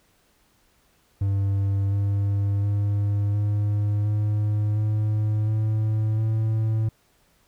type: tone with pitch steps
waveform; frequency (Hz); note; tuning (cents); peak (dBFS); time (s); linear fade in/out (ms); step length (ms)
triangle; 98.8 / 100.35 / 101.93 / 103.53 / 105.16 / 106.81 / 108.49 / 110.2; G2 / G2 / G#2 / G#2 / G#2 / G#2 / A2 / A2; +14 / +41 / -32 / -5 / +22 / +49 / -24 / +3; -18; 1.21-6.89; 5; 710
effects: pink hiss -63 dBFS RMS until 7.47 s